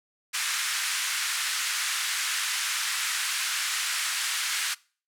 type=band-pass noise; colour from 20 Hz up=pink; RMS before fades=-29 dBFS; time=0.33-4.75 s; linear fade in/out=20 ms; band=1400 to 11000 Hz; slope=24 dB/octave; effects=noise-tail reverb RT60 0.4 s tail -23 dB re dry